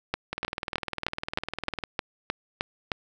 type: two click trains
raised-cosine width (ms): 0.3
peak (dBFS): -14 / -10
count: 31 / 10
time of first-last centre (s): 0.33-1.838 / 0.14-2.918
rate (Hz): 19.9 / 3.24
effects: none